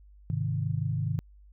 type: chord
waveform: sine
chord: Ab major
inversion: none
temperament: equal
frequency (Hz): 103.83 / 130.81 / 155.56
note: Ab2 / C3 / Eb3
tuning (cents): 0 / 0 / 0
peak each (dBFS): -31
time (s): 0.3-1.19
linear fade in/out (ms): 0
effects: added 50 Hz sine -51 dBFS peak until 1.52 s